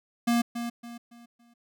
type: tone with echo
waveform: square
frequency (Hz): 236.1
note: A#3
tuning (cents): +22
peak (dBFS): -22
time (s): 0.27-0.42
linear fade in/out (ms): 10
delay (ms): 280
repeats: 4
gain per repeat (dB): -9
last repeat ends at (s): 1.54
effects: none

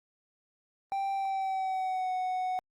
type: tone with pitch glide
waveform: triangle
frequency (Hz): 784 to 740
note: G5 to F#5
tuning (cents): 0 to 0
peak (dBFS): -27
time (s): 0.92-2.59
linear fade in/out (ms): 0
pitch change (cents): -100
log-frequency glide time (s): 1.13-2.12
effects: Opus 32 kbps

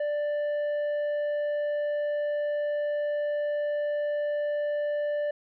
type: tone with tanh clipping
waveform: triangle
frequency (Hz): 589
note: D5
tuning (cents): +5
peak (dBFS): -27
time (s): 0-5.31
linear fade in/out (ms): 5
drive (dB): 10
effects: none

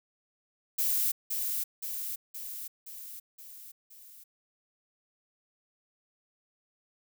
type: noise with echo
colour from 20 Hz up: violet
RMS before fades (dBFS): -28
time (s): 0.78-1.12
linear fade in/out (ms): 10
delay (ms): 520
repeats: 6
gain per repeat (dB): -4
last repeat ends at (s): 4.24
effects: none

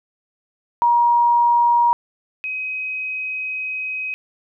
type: tone pair in turn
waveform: sine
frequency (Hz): 950 / 2527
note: A#5 / D#7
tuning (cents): +33 / +26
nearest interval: octave + perfect fourth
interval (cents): 1693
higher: second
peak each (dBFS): -12 / -23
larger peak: first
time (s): 0.82-1.93 / 2.44-4.14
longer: second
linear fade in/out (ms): 0
effects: none

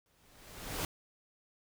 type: noise with exponential growth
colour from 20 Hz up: pink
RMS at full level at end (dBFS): -34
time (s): 0.06-0.85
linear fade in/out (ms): 1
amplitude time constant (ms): 170
effects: none

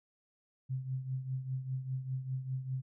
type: tone with tremolo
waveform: sine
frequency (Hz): 130.81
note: C3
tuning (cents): 0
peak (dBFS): -31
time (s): 0.69-2.82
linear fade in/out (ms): 20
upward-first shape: triangle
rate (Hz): 5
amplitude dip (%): 75
effects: none

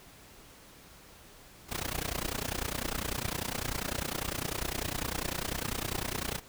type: noise with amplitude modulation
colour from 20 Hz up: pink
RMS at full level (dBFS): -31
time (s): 1.68-6.41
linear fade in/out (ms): 50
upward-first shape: sine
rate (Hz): 30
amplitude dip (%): 95
effects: pink hiss -54 dBFS RMS until 6.48 s

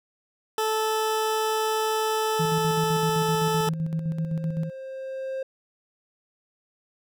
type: tone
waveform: 20% pulse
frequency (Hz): 437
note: A4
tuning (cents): -12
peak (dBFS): -18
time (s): 0.58-3.69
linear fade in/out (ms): 2
type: tone with exponential growth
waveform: triangle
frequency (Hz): 530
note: C5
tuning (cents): +22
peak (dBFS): -25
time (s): 2.25-5.43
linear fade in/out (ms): 5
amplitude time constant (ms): 690
type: tone with tremolo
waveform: sine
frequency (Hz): 161.7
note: E3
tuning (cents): -33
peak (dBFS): -23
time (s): 2.39-4.7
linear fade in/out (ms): 10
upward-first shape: square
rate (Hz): 7.8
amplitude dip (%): 50
effects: none

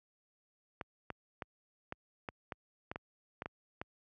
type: clicks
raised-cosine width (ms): 0.5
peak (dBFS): -24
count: 11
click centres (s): 0.812 / 1.103 / 1.422 / 1.924 / 2.288 / 2.522 / 2.915 / 2.959 / 3.421 / 3.459 / 3.815
effects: high-pass 60 Hz 12 dB/octave

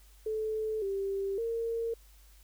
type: tone with pitch steps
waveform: sine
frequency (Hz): 435.3 / 392.5 / 459.5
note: A4 / G4 / A#4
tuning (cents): -19 / +2 / -25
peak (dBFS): -30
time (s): 0.26-1.94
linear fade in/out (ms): 5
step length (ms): 560
effects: added 50 Hz sine -55 dBFS peak until 2.43 s + white hiss -63 dBFS RMS until 2.43 s

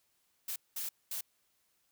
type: noise bursts at uneven times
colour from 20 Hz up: blue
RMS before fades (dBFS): -38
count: 3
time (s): 0.48-0.56 / 0.76-0.89 / 1.11-1.21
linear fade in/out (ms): 5
effects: white hiss -75 dBFS RMS until 1.91 s

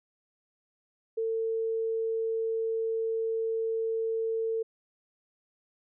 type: tone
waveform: sine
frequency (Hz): 450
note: A4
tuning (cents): +39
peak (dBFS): -27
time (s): 1.17-4.63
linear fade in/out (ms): 10
effects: none

